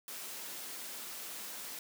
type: high-pass noise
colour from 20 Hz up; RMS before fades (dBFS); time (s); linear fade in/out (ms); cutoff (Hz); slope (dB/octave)
white; -44; 0.08-1.79; 2; 170; 24
effects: none